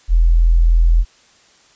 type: tone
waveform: sine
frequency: 41.75 Hz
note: E1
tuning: 23 cents sharp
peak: -8 dBFS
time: 0.08-1.05 s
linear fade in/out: 50 ms
effects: white hiss -51 dBFS RMS until 1.75 s + resampled to 16000 Hz